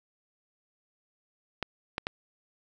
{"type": "clicks", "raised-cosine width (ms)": 0.3, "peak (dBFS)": -14, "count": 3, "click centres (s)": [1.627, 1.981, 2.069], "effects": []}